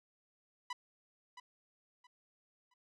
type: tone with echo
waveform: sawtooth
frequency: 990 Hz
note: B5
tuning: 4 cents sharp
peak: -34 dBFS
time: 0.7-0.73 s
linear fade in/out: 5 ms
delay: 670 ms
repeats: 3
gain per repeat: -11 dB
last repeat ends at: 2.74 s
effects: low-pass 6000 Hz 12 dB/octave